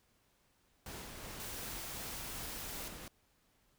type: noise with tremolo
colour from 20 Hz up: pink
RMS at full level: -46 dBFS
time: 0.86-3.08 s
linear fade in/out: 2 ms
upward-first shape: triangle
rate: 2.7 Hz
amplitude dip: 30%
type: high-pass noise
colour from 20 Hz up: white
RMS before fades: -46 dBFS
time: 1.4-2.88 s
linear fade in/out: 0 ms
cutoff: 640 Hz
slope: 96 dB/octave
effects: pink hiss -73 dBFS RMS until 3.78 s